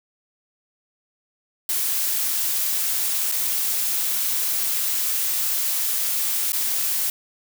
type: noise with dropouts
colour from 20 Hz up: blue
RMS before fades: -23 dBFS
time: 1.69-7.1 s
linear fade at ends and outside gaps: 2 ms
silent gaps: 3.317-3.321 / 6.521-6.531 s
effects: none